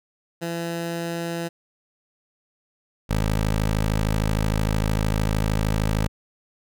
15% pulse tone pair in turn, 168.8 / 53.17 Hz, E3 / G#1, +41 / +41 cents, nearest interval octave + minor sixth, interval 2000 cents, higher first, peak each -20 / -14 dBFS, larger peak second, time 0.41-1.49 / 3.09-6.08 s, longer second, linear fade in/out 20 ms, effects none

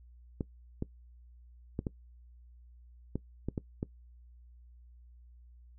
clicks, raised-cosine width 3 ms, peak -20 dBFS, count 8, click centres 0.408 / 0.824 / 1.791 / 1.868 / 3.156 / 3.486 / 3.578 / 3.829 s, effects noise-tail reverb RT60 0.1 s tail -20 dB re dry + added 60 Hz sine -53 dBFS peak until 5.78 s

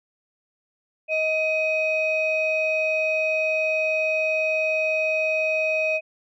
sine tone pair together, 630.1 / 2517 Hz, D#5 / D#7, +22 / +19 cents, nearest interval 2 octaves, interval 2397 cents, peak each -22 dBFS, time 1.08-6.01 s, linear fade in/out 50 ms, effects tanh soft clip ceiling -14 dBFS

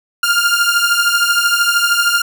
sawtooth beating tone pair, 1396.9 / 1409.9 Hz, F6 / F6, 0 / +16 cents, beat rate 13 Hz, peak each -11 dBFS, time 0.23-2.22 s, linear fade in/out 5 ms, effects none

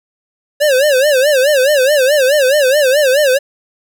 square tone with vibrato, 554.4 Hz, C#5, in tune, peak -9 dBFS, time 0.6-3.39 s, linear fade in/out 20 ms, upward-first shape sine, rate 4.7 Hz, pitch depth 160 cents each way, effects none

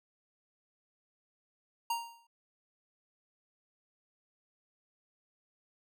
square tone with exponential decay, 932.3 Hz, A#5, in tune, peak -29 dBFS, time 1.9-2.27 s, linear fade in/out 5 ms, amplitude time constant 79 ms, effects none

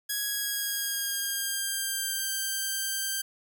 5% pulse tone with pitch glide, 1661.2 to 1572.5 Hz, G#6 to G6, 0 to +5 cents, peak -18 dBFS, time 0.09-3.22 s, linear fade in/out 10 ms, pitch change -95 cents, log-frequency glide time 0.23-2.28 s, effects none

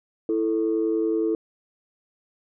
sine tone pair together, 329.9 / 440.4 Hz, E4 / A4, +1 / +2 cents, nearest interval perfect fourth, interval 501 cents, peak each -22 / -23 dBFS, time 0.29-1.35 s, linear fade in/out 2 ms, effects tanh soft clip ceiling -14 dBFS

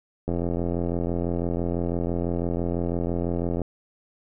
click train, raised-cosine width 2 ms, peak -14 dBFS, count 288, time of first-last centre 0.28-3.617 s, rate 86 Hz, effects none

